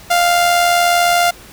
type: tone with amplitude modulation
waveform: sawtooth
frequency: 698.5 Hz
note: F5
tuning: in tune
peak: -5 dBFS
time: 0.1-1.31 s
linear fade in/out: 10 ms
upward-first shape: sine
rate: 79.9 Hz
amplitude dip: 40%
effects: pink hiss -39 dBFS RMS until 1.52 s